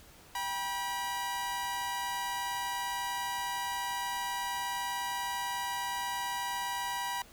sawtooth tone pair together, 789 / 968.5 Hz, G5 / B5, +11 / -34 cents, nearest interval major third, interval 355 cents, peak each -36 / -30 dBFS, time 0.35-7.22 s, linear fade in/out 2 ms, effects pink hiss -56 dBFS RMS until 7.32 s

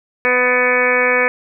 harmonic tone with a mistuned harmonic, 249.7 Hz, B3, 19 cents sharp, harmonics 1 / 2 / 3 / 4 / 5 / 6 / 7 / 8 / 9 / 10, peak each -28 / -17 / -28 / -24 / -24 / -25 / -18 / -28 / -17 / -27 dBFS, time 0.25-1.28 s, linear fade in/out 0 ms, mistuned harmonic 3, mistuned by -17 cents, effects none

